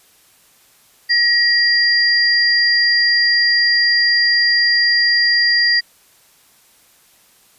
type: tone pair together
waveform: sine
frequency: 1900 / 4788 Hz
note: A#6 / D8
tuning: +33 / +33 cents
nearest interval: octave + major third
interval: 1600 cents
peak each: -14 dBFS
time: 1.09-5.81 s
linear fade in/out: 20 ms
effects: white hiss -52 dBFS RMS until 7.58 s + resampled to 32000 Hz